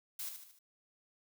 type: noise with echo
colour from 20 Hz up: blue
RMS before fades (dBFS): -41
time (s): 0.19-0.29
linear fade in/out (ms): 5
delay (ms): 75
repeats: 4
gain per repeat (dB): -6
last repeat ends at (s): 0.59
effects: none